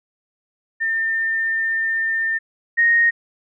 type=tone pair in turn; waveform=sine; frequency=1804 / 1862.2 Hz; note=A6 / A#6; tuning=+43 / -2 cents; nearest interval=minor second; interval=55 cents; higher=second; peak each=-18 / -12 dBFS; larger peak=second; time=0.8-2.39 / 2.77-3.11 s; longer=first; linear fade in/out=20 ms; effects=none